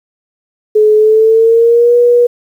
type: tone with pitch glide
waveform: sine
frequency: 427.2 to 482.3 Hz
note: G#4 to B4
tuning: +49 to -41 cents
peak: -4 dBFS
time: 0.75-2.27 s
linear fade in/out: 10 ms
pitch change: +210 cents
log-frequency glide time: 0.96-1.96 s
effects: 7-bit